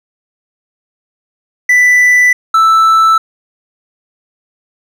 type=tone pair in turn; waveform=triangle; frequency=1983 / 1320.2 Hz; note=B6 / E6; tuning=+7 / +2 cents; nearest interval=perfect fifth; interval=705 cents; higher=first; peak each=-3 dBFS; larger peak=neither; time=1.69-2.33 / 2.54-3.18 s; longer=neither; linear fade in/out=5 ms; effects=none

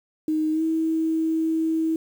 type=tone with pitch glide; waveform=sine; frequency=311.1 to 321.5 Hz; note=D#4 to E4; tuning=0 to -43 cents; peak=-20 dBFS; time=0.28-1.96 s; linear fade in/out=2 ms; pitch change=+57 cents; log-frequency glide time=0.52-0.62 s; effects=8-bit

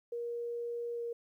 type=tone with pitch glide; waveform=sine; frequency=473.1 to 469.8 Hz; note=A#4 to A#4; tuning=+26 to +13 cents; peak=-35 dBFS; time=0.12-1.13 s; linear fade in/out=5 ms; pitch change=-13 cents; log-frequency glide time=0.94-1.02 s; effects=12-bit

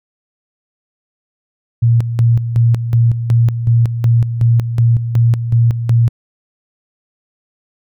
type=tone with tremolo; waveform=sine; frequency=116.9 Hz; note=A#2; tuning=5 cents sharp; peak=-7 dBFS; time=1.82-6.09 s; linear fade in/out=10 ms; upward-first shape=square; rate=2.7 Hz; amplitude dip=65%; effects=none

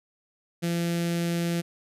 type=tone with notch filter; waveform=sawtooth; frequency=170.6 Hz; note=F3; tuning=40 cents flat; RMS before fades=-27 dBFS; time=0.62-1.62 s; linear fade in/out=20 ms; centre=1000 Hz; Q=0.96; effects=resampled to 32000 Hz

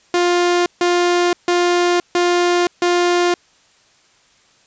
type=tone bursts; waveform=sawtooth; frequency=351.8 Hz; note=F4; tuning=13 cents sharp; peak=-9 dBFS; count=5; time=0.14-3.34 s; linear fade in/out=2 ms; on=520 ms; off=150 ms; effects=white hiss -54 dBFS RMS until 4.66 s + resampled to 16000 Hz

